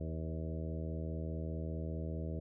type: harmonic tone with a mistuned harmonic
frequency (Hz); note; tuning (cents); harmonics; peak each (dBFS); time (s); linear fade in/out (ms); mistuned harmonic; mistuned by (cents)
80; D#2; +49; 1 / 2 / 3 / 4 / 5 / 6 / 7 / 8; -39 / -42 / -48 / -48 / -50 / -51 / -52 / -52; 0-2.4; 10; 7; -15
effects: none